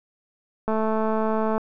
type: click train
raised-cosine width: 1 ms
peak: -12 dBFS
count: 198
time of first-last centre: 0.68-1.58 s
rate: 219 Hz
effects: none